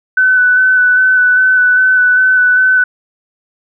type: tone with vibrato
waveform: sine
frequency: 1503 Hz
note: F#6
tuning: 27 cents sharp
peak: -6 dBFS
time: 0.17-2.84 s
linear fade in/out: 5 ms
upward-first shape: square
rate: 2.5 Hz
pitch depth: 14 cents each way
effects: none